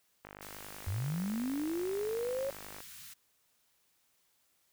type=click train; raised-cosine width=0.5 ms; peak=-31 dBFS; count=130; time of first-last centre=0.25-2.804 s; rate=50.5 Hz
type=band-stop noise; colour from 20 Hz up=white; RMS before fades=-50 dBFS; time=0.41-3.14 s; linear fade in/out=10 ms; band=190 to 1300 Hz; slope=24 dB/octave
type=linear sweep; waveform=sine; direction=up; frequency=84 to 554.4 Hz; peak=-32 dBFS; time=0.87-2.5 s; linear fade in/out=0 ms
effects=white hiss -73 dBFS RMS until 4.72 s